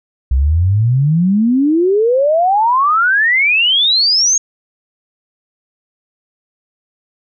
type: exponential sweep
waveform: sine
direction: up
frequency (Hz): 61.74 to 6645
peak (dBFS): -9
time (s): 0.31-4.38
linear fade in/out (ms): 5
effects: none